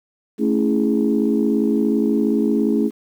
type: chord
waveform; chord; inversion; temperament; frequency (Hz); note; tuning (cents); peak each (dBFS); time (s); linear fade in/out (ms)
sine; A major seventh; none; equal; 220 / 277.2 / 329.6 / 415.3; A3 / C#4 / E4 / G#4; 0 / 0 / 0 / 0; -18 / -20 / -22 / -22; 0.38-2.91; 50
effects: tanh soft clip ceiling -6 dBFS + 8-bit